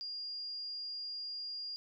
sine tone, 4823 Hz, D8, 45 cents sharp, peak -39 dBFS, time 0.01-1.76 s, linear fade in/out 0 ms, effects none

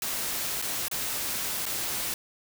white noise with dropouts, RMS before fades -31 dBFS, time 0.02-2.14 s, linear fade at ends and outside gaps 2 ms, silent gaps 0.617-0.623 / 0.883-0.913 / 1.656-1.663 s, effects none

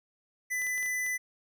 square tone, 2000 Hz, B6, 21 cents sharp, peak -30 dBFS, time 0.5-1.18 s, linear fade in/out 20 ms
clicks, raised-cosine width 0.2 ms, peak -31 dBFS, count 6, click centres 0.619 / 0.668 / 0.779 / 0.828 / 0.861 / 1.064 s
effects none

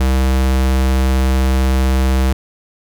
square tone, 65.41 Hz, C2, in tune, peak -12 dBFS, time 0-2.33 s, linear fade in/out 5 ms, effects none

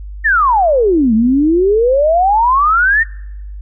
sine exponential two-way sweep, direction down then up, 1871 to 213.9 to 1871 Hz, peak -8 dBFS, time 0.24-3.04 s, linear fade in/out 20 ms, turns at 1.14 s, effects noise-tail reverb RT60 0.9 s tail -26 dB re dry + added 50 Hz sine -25 dBFS peak until 3.61 s

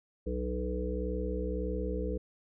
harmonic tone with a mistuned harmonic, 61.74 Hz, B1, in tune, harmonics 1 / 3 / 5 / 7 / 8, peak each -34 / -39 / -40 / -38 / -38 dBFS, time 0.26-2.18 s, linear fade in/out 10 ms, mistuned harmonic 1, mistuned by +32 cents, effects none

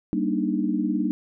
sine chord, Eb major seventh, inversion first, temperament just, 194.45 / 233.3 / 291.7 / 311.1 Hz, G3 / Bb3 / D4 / Eb4, -14 / +2 / -12 / 0 cents, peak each -27 dBFS, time 0.13-1.11 s, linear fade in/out 0 ms, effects none

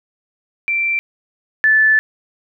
sine tone pair in turn, 2349 / 1746.6 Hz, D7 / A6, 0 / -13 cents, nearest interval perfect fourth, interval 513 cents, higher first, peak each -15 / -9 dBFS, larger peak second, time 0.68-0.99 / 1.64-1.99 s, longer second, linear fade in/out 0 ms, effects none

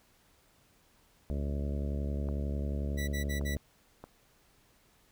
harmonic tone, 71.1 Hz, C#2, 45 cents sharp, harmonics 1 / 2 / 3 / 4 / 5 / 6 / 7 / 8 / 9, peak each -32 / -40 / -40 / -45 / -48 / -48 / -50 / -48 / -51 dBFS, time 1.3-3.57 s, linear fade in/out 0 ms
clicks, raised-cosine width 1 ms, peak -30 dBFS, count 3, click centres 2.288 / 3.413 / 4.04 s
sawtooth tone bursts, 1963 Hz, B6, 11 cents flat, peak -34 dBFS, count 4, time 2.97-3.557 s, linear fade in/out 20 ms, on 110 ms, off 49 ms
effects pink hiss -66 dBFS RMS until 5.11 s

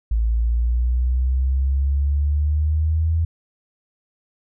sine exponential sweep, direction up, 55 to 82.5 Hz, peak -16 dBFS, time 0.11-3.25 s, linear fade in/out 5 ms, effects none

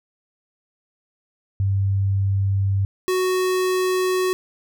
sine / square tone pair in turn, 98 / 370 Hz, G2 / F#4, 0 / 0 cents, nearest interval octave + major seventh, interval 2300 cents, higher second, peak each -17 / -19 dBFS, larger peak first, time 1.6-2.85 / 3.08-4.33 s, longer neither, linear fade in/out 0 ms, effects none

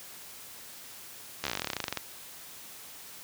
slowing click train, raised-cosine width 0.2 ms, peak -13 dBFS, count 21, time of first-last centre 1.44-1.973 s, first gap 13 ms, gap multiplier 1.07, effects white hiss -47 dBFS RMS until 3.23 s + high-pass 60 Hz 12 dB/octave

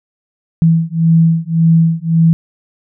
sine beating tone pair, 163.4 / 165.2 Hz, E3 / E3, -15 / +4 cents, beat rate 1.8 Hz, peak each -11 dBFS, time 0.62-2.33 s, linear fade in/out 0 ms, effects none

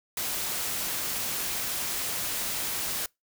white noise, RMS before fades -31 dBFS, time 0.17-3.06 s, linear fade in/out 2 ms, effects noise-tail reverb RT60 0.2 s tail -26 dB re dry

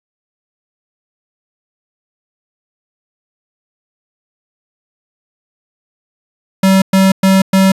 square tone bursts, 191.7 Hz, G3, 38 cents flat, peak -7 dBFS, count 4, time 6.63-7.72 s, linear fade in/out 5 ms, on 190 ms, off 110 ms, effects resampled to 32000 Hz

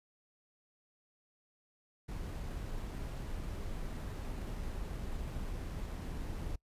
brown noise with sample-and-hold, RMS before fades -40 dBFS, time 2.08-6.56 s, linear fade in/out 10 ms, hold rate 11025 Hz, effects noise-tail reverb RT60 0.1 s tail -24 dB re dry + resampled to 32000 Hz

